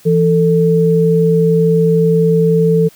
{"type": "tone pair together", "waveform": "sine", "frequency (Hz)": [166.5, 444.5], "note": ["E3", "A4"], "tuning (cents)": [18, 18], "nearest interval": "octave + perfect fourth", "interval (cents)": 1700, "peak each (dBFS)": -11, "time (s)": [0.05, 2.89], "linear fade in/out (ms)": 20, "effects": ["white hiss -45 dBFS RMS until 2.95 s"]}